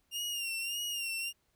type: tone with vibrato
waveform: sawtooth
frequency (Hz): 2796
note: F7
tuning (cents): +1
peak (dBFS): -31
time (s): 0.11-1.33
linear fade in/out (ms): 50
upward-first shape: sine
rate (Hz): 1.7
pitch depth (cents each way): 62
effects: pink hiss -75 dBFS RMS until 1.55 s